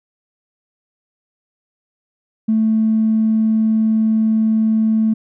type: tone with tanh clipping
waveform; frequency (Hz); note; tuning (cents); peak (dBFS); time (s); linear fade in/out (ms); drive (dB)
triangle; 220.1; A3; +1; -12; 2.48-5.14; 10; 4
effects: none